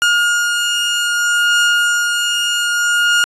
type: beating tone pair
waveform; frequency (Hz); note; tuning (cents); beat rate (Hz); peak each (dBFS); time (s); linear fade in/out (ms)
30% pulse; 1424 / 1424.63; F6 / F6; +33 / +34; 0.63; -11 / -18; 0.02-3.24; 0
effects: resampled to 24000 Hz